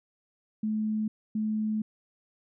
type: tone pair in turn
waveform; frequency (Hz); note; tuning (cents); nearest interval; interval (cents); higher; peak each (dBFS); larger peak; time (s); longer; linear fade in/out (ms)
sine; 215.7 / 215.7; A3 / A3; -34 / -34; unison; 0; neither; -26; neither; 0.63-1.08 / 1.35-1.82; second; 5
effects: none